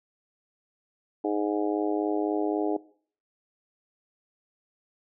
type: harmonic tone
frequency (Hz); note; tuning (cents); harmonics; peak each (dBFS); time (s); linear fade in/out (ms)
103.83; G#2; 0; 3 / 4 / 5 / 6 / 7 / 8; -28 / -29 / -37 / -35 / -34 / -38; 1.24-2.77; 5
effects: noise-tail reverb RT60 0.5 s tail -20 dB re dry